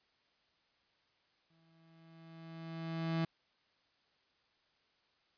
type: tone with exponential growth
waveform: 35% pulse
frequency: 163.8 Hz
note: E3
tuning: 11 cents flat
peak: -29 dBFS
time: 1.5-3.25 s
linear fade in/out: 5 ms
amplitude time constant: 380 ms
effects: white hiss -74 dBFS RMS until 5.37 s + resampled to 11025 Hz